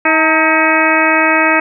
harmonic tone with a mistuned harmonic, 318.4 Hz, D#4, 40 cents sharp, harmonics 1 / 2 / 3 / 4 / 5 / 6 / 7 / 8, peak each -17 / -17 / -17 / -17 / -17 / -17 / -17 / -17 dBFS, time 0.05-1.6 s, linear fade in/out 5 ms, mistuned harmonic 3, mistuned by -67 cents, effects none

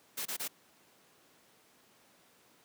white noise bursts, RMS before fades -37 dBFS, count 3, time 0.17-0.48 s, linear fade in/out 10 ms, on 86 ms, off 26 ms, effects pink hiss -64 dBFS RMS until 2.64 s + high-pass 200 Hz 12 dB/octave

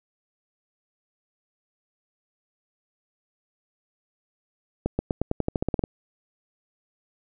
accelerating click train, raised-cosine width 2 ms, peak -10 dBFS, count 13, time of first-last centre 4.86-5.839 s, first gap 130 ms, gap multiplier 0.91, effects none

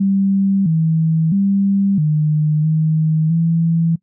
sine tone with pitch steps, 195.4 / 160.9 / 197.3 / 152.6 / 157.3 / 165.5 Hz, G3 / E3 / G3 / D#3 / D#3 / E3, -5 / -42 / +11 / -33 / +19 / +7 cents, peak -12 dBFS, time 0-3.96 s, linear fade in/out 10 ms, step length 660 ms, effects noise-tail reverb RT60 0.1 s tail -22 dB re dry

